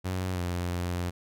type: tone with pitch glide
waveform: sawtooth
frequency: 92.5 to 88.27 Hz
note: F#2 to F2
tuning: 0 to +19 cents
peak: -25 dBFS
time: 0.04-1.11 s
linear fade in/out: 20 ms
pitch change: -81 cents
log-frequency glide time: 0.33-0.39 s
effects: none